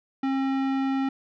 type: tone with tanh clipping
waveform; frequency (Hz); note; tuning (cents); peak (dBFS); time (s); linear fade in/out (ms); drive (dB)
sine; 269; C4; +48; -25; 0.23-1.09; 5; 18
effects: none

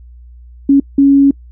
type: tone bursts at uneven times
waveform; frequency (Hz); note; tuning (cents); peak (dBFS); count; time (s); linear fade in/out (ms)
sine; 277.8; C#4; +4; -4; 2; 0.69-0.8 / 0.98-1.31; 5
effects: noise-tail reverb RT60 0.1 s tail -25 dB re dry + added 60 Hz sine -34 dBFS peak until 1.51 s

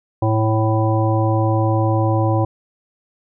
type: harmonic tone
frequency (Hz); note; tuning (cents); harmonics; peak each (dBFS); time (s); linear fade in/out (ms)
110; A2; 0; 1 / 3 / 5 / 7 / 9; -16 / -21 / -23 / -24 / -26; 0.22-2.45; 5
effects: none

